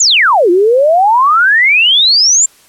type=exponential two-way sweep; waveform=sine; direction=down then up; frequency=7459 to 338.4 to 7459 Hz; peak=-5 dBFS; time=0-2.46 s; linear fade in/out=5 ms; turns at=0.5 s; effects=white hiss -45 dBFS RMS until 2.68 s + low-pass 12000 Hz 12 dB/octave